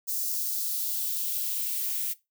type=noise with high-pass filter sweep; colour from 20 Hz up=violet; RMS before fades=-30 dBFS; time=0.07-2.14 s; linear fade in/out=20 ms; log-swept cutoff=5600 to 2000 Hz; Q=1.6; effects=noise-tail reverb RT60 0.2 s tail -18 dB re dry